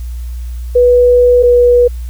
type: tone pair in turn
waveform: sine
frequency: 490.8 / 486.6 Hz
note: B4 / B4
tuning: -11 / -26 cents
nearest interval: unison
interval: 15 cents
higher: first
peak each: -4 dBFS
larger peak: neither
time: 0.75-1.43 / 1.43-1.88 s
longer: first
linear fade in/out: 10 ms
effects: added 60 Hz sine -19 dBFS peak until 2.09 s + white hiss -44 dBFS RMS until 2.09 s